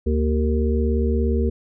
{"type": "harmonic tone with a mistuned harmonic", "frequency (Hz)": 77, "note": "D#2", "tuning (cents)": -17, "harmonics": [1, 3, 5, 6], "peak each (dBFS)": [-19, -24, -26, -27], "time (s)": [0.06, 1.5], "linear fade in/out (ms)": 10, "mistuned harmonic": 1, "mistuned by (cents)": -97, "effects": []}